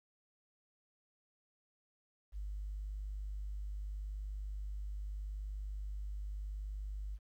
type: tone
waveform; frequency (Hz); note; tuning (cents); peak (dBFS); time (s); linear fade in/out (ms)
sine; 50.4; G1; +49; -38; 2.32-7.19; 50
effects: tanh soft clip ceiling -34 dBFS + 12-bit